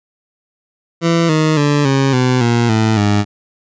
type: tone with pitch steps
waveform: 20% pulse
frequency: 167.4 / 156.19 / 145.73 / 135.97 / 126.87 / 118.37 / 110.44 / 103.05 Hz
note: E3 / D#3 / D3 / C#3 / B2 / A#2 / A2 / G#2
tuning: +27 / +7 / -13 / -33 / +47 / +27 / +7 / -13 cents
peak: -6 dBFS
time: 1.01-3.25 s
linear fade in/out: 50 ms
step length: 280 ms
effects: resampled to 16000 Hz